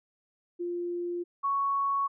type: tone pair in turn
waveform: sine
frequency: 349.2 / 1111.3 Hz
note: F4 / C#6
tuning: 0 / +4 cents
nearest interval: octave + minor sixth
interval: 2004 cents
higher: second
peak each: -30 / -25 dBFS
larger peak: second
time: 0.59-1.24 / 1.43-2.08 s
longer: neither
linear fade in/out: 20 ms
effects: none